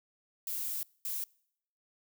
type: noise bursts at uneven times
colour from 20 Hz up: violet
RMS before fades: -36 dBFS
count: 2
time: 0.47-0.83 / 1.05-1.24 s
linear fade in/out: 2 ms
effects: noise-tail reverb RT60 0.7 s tail -26 dB re dry